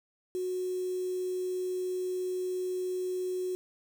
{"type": "tone with quantisation", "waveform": "sine", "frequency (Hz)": 367, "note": "F#4", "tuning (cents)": -14, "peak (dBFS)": -30, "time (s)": [0.35, 3.55], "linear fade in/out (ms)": 0, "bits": 8, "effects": []}